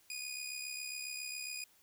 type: tone with amplitude modulation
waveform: 15% pulse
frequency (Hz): 2470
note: D#7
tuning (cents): -13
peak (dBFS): -31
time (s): 0.1-1.64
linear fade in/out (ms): 2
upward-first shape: sine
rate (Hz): 67.3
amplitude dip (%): 55
effects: white hiss -67 dBFS RMS until 1.82 s